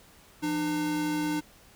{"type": "tone pair together", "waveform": "square", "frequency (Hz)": [169.38, 301.8], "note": ["E3", "D4"], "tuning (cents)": [47, 47], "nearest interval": "minor seventh", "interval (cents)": 1000, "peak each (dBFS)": [-38, -28], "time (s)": [0.42, 1.41], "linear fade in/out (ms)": 20, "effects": ["pink hiss -56 dBFS RMS until 1.75 s"]}